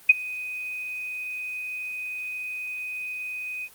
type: tone with ADSR envelope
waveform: sine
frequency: 2500 Hz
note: D#7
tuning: 8 cents sharp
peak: -7 dBFS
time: 0.09-3.69 s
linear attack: 8 ms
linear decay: 25 ms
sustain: -23 dB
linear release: 51 ms
effects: white hiss -51 dBFS RMS until 3.74 s + Opus 24 kbps